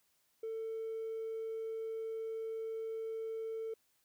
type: tone with hard clipping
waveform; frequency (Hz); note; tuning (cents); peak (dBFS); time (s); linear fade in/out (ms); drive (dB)
sine; 446.8; A4; +27; -38; 0.43-3.74; 5; 1
effects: white hiss -75 dBFS RMS until 4.04 s